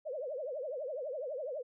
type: tone with vibrato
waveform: sine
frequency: 556 Hz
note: C#5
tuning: 5 cents sharp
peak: -36 dBFS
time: 0.05-1.63 s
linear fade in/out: 20 ms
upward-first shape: triangle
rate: 12 Hz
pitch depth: 270 cents each way
effects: none